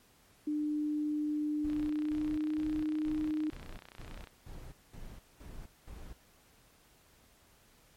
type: tone with pitch glide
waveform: sine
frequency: 300 to 307.2 Hz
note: D4 to D#4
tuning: +37 to -22 cents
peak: -30 dBFS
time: 0.47-3.5 s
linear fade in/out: 5 ms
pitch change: +41 cents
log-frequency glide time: 1.68-2.62 s
type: noise bursts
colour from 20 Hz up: brown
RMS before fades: -46 dBFS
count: 10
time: 1.64-6.13 s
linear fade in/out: 5 ms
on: 260 ms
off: 210 ms
type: click train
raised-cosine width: 0.3 ms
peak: -33 dBFS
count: 81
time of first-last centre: 1.7-4.272 s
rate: 31.1 Hz
effects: pink hiss -64 dBFS RMS until 7.96 s + MP3 64 kbps